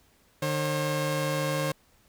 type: tone pair together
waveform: sawtooth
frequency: 150.7 / 537 Hz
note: D3 / C5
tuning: +45 / +45 cents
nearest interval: octave + minor seventh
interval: 2200 cents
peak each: -25 dBFS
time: 0.42-1.72 s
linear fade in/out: 5 ms
effects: pink hiss -63 dBFS RMS until 2.08 s